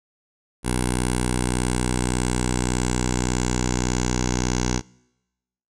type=tone with low-pass filter sweep; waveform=10% pulse; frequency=61.74 Hz; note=B1; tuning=in tune; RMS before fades=-23 dBFS; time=0.63-4.82 s; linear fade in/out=50 ms; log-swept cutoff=9600 to 6400 Hz; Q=6; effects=noise-tail reverb RT60 1.0 s tail -26 dB re dry